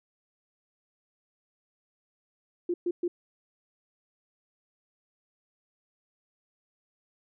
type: tone bursts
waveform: sine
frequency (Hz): 350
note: F4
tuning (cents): +4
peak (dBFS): -25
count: 3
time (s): 2.69-3.08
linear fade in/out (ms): 5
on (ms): 50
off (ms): 120
effects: none